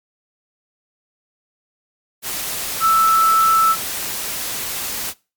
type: tone in noise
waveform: sine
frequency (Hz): 1318.5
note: E6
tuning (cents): 0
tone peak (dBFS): -11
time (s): 2.8-3.76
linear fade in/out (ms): 50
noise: white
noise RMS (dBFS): -25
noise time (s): 2.22-5.14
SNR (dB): +11
effects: noise-tail reverb RT60 0.3 s tail -22 dB re dry + MP3 96 kbps